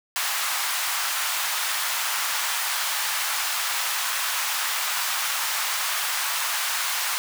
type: high-pass noise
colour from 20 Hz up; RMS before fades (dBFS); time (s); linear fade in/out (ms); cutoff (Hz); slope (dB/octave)
pink; -26; 0.16-7.18; 0; 930; 24
effects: none